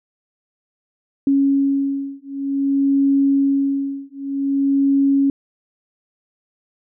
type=beating tone pair; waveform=sine; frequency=276.1 / 276.63 Hz; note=C#4 / C#4; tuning=-7 / -3 cents; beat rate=0.53 Hz; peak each=-18 dBFS; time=1.27-5.3 s; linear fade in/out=2 ms; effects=none